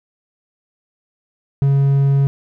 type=tone; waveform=triangle; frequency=138.6 Hz; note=C#3; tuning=in tune; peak=-9 dBFS; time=1.62-2.27 s; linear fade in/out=0 ms; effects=none